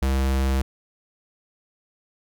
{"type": "tone", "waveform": "square", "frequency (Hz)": 66.6, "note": "C2", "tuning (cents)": 31, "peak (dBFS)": -20, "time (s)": [0.02, 0.62], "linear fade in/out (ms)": 5, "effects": []}